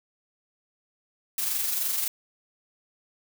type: noise with amplitude modulation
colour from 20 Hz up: blue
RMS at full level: -26 dBFS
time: 1.38-2.08 s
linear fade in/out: 2 ms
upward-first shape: sine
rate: 23.4 Hz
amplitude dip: 40%
effects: none